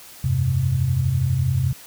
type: chord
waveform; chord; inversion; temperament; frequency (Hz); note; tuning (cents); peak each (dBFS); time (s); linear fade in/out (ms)
sine; F suspended second; none; equal with one note detuned; 86.01 / 98 / 130.81; F2 / G2 / C3; -26 / 0 / 0; -25 / -24 / -19; 0.24-1.73; 5
effects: white hiss -43 dBFS RMS until 1.86 s